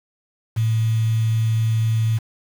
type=tone with quantisation; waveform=sine; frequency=112 Hz; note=A2; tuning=31 cents sharp; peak=-16 dBFS; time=0.56-2.19 s; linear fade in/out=20 ms; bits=6; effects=none